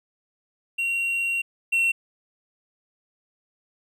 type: tone pair in turn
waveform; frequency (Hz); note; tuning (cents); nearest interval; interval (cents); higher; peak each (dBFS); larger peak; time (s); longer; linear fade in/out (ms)
triangle; 2748 / 2720; F7 / F7; -29 / -46; unison; 17; first; -21 / -17; second; 0.78-1.42 / 1.72-1.92; first; 10
effects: none